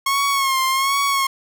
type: tone with vibrato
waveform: sawtooth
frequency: 1086 Hz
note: C#6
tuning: 36 cents flat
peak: -13 dBFS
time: 0.06-1.27 s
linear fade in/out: 5 ms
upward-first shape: sine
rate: 1.3 Hz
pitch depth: 55 cents each way
effects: none